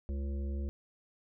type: harmonic tone with a mistuned harmonic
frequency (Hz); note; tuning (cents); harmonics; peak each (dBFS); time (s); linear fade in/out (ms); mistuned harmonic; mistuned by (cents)
69.3; C#2; 0; 1 / 3 / 5 / 7 / 8; -33 / -44 / -48 / -55 / -55; 0.09-0.69; 0; 3; +25
effects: none